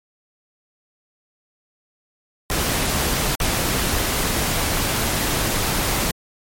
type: noise with dropouts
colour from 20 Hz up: pink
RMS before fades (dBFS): -21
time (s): 2.5-6.11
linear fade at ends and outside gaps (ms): 0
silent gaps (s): 3.353-3.401
effects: MP3 64 kbps